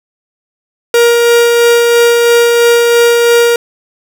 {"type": "tone with tremolo", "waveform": "45% pulse", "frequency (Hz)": 471.8, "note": "A#4", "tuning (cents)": 21, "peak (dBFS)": -4, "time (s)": [0.94, 3.56], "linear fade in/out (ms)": 2, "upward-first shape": "sine", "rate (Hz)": 3, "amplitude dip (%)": 25, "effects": []}